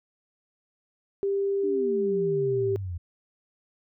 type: tone with pitch glide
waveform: sine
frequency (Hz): 396.1 to 391.6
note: G4 to G4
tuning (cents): +18 to -2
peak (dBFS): -23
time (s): 1.23-2.76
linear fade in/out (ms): 0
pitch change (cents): -20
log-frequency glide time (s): 2.46-2.64
type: exponential sweep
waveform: sine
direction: down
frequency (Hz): 307.6 to 83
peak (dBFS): -30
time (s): 1.63-2.98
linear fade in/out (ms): 10
effects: none